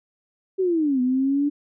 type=linear two-way sweep; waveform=sine; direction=down then up; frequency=387.7 to 248.2 to 292.5 Hz; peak=-18 dBFS; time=0.58-1.5 s; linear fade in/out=20 ms; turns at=1.01 s; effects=none